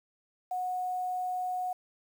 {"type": "tone with quantisation", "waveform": "sine", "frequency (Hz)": 732, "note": "F#5", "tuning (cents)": -19, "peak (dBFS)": -30, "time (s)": [0.51, 1.73], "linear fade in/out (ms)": 5, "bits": 9, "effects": []}